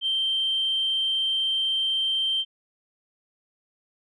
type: tone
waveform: sine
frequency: 3136 Hz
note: G7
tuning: in tune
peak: -21 dBFS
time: 0.01-2.45 s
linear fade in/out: 50 ms
effects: tanh soft clip ceiling -17 dBFS